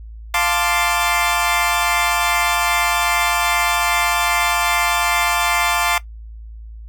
20% pulse chord, D minor seventh, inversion first, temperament equal, 698.5 / 880 / 1046.5 / 1174.7 Hz, F5 / A5 / C6 / D6, 0 / 0 / 0 / 0 cents, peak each -17 dBFS, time 0.34-5.98 s, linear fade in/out 2 ms, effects noise-tail reverb RT60 0.1 s tail -17 dB re dry + added 55 Hz sine -32 dBFS peak until 6.88 s

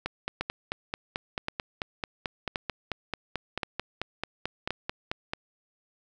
two click trains, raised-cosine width 0.3 ms, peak -13 / -14 dBFS, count 5 / 25, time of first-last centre 0.41-4.706 / 0.06-5.335 s, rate 0.931 / 4.55 Hz, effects none

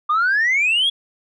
sine exponential sweep, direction up, 1182 to 3399 Hz, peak -13 dBFS, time 0.09-0.9 s, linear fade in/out 10 ms, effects tanh soft clip ceiling -12 dBFS

